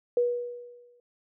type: tone with exponential decay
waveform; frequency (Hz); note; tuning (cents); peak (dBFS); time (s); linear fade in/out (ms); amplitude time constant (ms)
sine; 484.3; B4; -34; -19; 0.17-1; 2; 180
effects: none